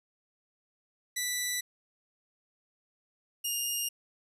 10% pulse tone pair in turn, 1975.5 / 2828 Hz, B6 / F7, 0 / +21 cents, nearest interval tritone, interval 621 cents, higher second, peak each -21 dBFS, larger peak neither, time 1.16-1.61 / 3.44-3.89 s, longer neither, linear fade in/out 10 ms, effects resampled to 32000 Hz

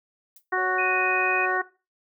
violet noise with exponential decay, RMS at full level -42 dBFS, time 0.36-0.44 s, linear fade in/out 5 ms, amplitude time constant 16 ms
harmonic tone, 370 Hz, F#4, in tune, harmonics 1 / 2 / 3 / 4 / 5, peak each -28 / -28 / -28 / -28 / -28 dBFS, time 0.52-1.62 s, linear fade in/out 10 ms
triangle tone with pitch glide, 556 to 559.9 Hz, C#5 to C#5, +5 to +17 cents, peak -35 dBFS, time 0.57-1.58 s, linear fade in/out 10 ms, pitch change +12 cents, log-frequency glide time 0.96-1.29 s
sine tone, 2495 Hz, D#7, 4 cents sharp, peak -26 dBFS, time 0.78-1.46 s, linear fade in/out 10 ms
effects noise-tail reverb RT60 0.3 s tail -18 dB re dry

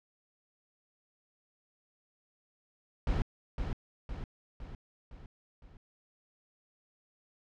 brown noise with echo, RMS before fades -29 dBFS, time 3.07-3.22 s, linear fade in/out 2 ms, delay 510 ms, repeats 5, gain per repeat -5 dB, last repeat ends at 5.77 s, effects low-pass 4000 Hz 12 dB/octave

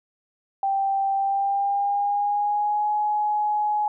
sine tone with pitch glide, 784 to 840.3 Hz, G5 to G#5, 0 to +20 cents, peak -20 dBFS, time 0.63-3.88 s, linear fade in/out 2 ms, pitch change +120 cents, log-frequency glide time 1.15-2.9 s, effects none

